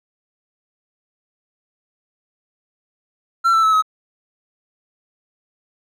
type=tone with pitch steps; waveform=triangle; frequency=1355 / 1327.9 / 1301.3 / 1275.3 Hz; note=E6 / E6 / E6 / D#6; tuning=+47 / +12 / -23 / +42 cents; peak=-10 dBFS; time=3.44-3.824 s; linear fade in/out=20 ms; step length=96 ms; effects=none